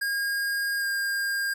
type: tone with pitch glide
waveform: square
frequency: 1624 to 1609.1 Hz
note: G#6 to G6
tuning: -39 to +45 cents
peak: -26 dBFS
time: 0.01-1.54 s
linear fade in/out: 10 ms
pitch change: -16 cents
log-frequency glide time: 0.79-0.85 s
effects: none